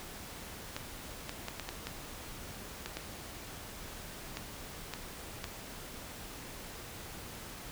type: clicks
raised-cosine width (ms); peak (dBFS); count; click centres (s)
0.2; -20; 11; 0.765 / 1.294 / 1.484 / 1.597 / 1.69 / 1.87 / 2.86 / 2.97 / 4.371 / 4.937 / 5.442
effects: pink hiss -46 dBFS RMS until 7.71 s